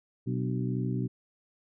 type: harmonic tone with a mistuned harmonic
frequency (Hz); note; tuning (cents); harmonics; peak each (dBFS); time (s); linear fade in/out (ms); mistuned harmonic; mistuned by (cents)
62.9; B1; +32; 2 / 3 / 4 / 5 / 6; -30 / -34 / -36 / -38 / -40; 0.26-1.08; 20; 5; -67
effects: none